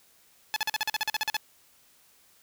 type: tone bursts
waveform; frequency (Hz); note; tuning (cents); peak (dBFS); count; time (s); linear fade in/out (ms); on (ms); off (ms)
10% pulse; 860; A5; -40; -17; 13; 0.54-1.367; 0; 23; 44
effects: white hiss -61 dBFS RMS until 2.42 s